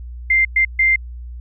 sine tone bursts at uneven times, 2093 Hz, C7, in tune, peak -11 dBFS, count 3, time 0.3-0.45 / 0.56-0.65 / 0.79-0.96 s, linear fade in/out 5 ms, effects added 60 Hz sine -29 dBFS peak until 1.4 s

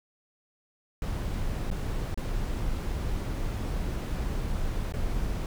brown noise with dropouts, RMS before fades -30 dBFS, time 1.02-5.46 s, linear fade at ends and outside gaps 1 ms, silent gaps 1.703-1.713 / 2.144-2.175 / 4.923-4.938 s, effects none

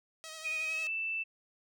5% pulse tone with vibrato, 636 Hz, D#5, 38 cents sharp, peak -32 dBFS, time 0.24-0.87 s, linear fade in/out 0 ms, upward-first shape sine, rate 11 Hz, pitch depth 30 cents each way
sine tone with pitch glide, 2489 to 2652 Hz, D#7 to E7, 0 to +10 cents, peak -32 dBFS, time 0.44-1.24 s, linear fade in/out 20 ms, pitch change +110 cents, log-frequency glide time 0.61-0.91 s
effects none

